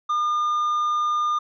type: tone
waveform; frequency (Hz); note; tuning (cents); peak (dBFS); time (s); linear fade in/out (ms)
triangle; 1210; D#6; -49; -18; 0.09-1.39; 10
effects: resampled to 16000 Hz